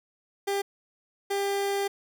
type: tone bursts at uneven times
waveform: 30% pulse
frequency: 398.5 Hz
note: G4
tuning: 28 cents sharp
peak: -23 dBFS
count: 2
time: 0.47-0.62 / 1.3-1.88 s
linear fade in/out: 10 ms
effects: none